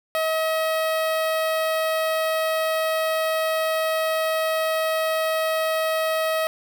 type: tone with notch filter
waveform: sawtooth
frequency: 638 Hz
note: D#5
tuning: 43 cents sharp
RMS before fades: -23 dBFS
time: 0.15-6.47 s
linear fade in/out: 0 ms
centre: 6700 Hz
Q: 1.3
effects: none